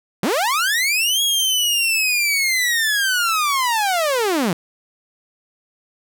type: linear two-way sweep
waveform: sawtooth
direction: up then down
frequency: 155 to 3331 to 155 Hz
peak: -13 dBFS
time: 0.23-4.53 s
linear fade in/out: 2 ms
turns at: 1.22 s
effects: none